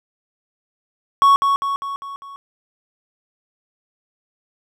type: tone with echo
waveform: triangle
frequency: 1111 Hz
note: C#6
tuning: 4 cents sharp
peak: -7 dBFS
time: 1.22-1.36 s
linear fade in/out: 0 ms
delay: 200 ms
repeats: 5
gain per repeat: -5 dB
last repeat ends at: 2.36 s
effects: none